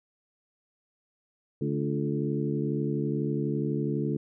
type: harmonic tone with a mistuned harmonic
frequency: 72.1 Hz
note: D2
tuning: 31 cents flat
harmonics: 2 / 3 / 4 / 5 / 6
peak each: -30 / -32 / -33 / -34 / -35 dBFS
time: 1.61-4.17 s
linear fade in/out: 5 ms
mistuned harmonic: 5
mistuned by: -48 cents
effects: none